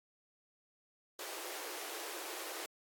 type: high-pass noise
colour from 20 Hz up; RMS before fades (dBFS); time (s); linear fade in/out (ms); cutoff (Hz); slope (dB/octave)
pink; -44; 1.19-2.66; 2; 320; 96
effects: AAC 64 kbps